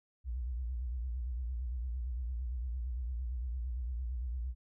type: tone with vibrato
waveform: sine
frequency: 61.2 Hz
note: B1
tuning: 15 cents flat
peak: -34 dBFS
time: 0.24-4.55 s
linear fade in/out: 50 ms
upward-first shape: sine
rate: 8.8 Hz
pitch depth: 130 cents each way
effects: none